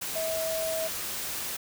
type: tone in noise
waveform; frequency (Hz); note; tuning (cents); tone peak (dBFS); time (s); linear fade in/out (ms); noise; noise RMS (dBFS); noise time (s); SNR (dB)
sine; 645; E5; -38; -29; 0.15-0.88; 10; white; -34; 0.01-1.57; +2
effects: none